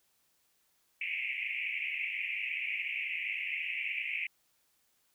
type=band-pass noise; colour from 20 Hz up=pink; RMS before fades=-36 dBFS; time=1.01-4.27 s; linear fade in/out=5 ms; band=2100 to 2700 Hz; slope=96 dB/octave; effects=white hiss -73 dBFS RMS until 5.14 s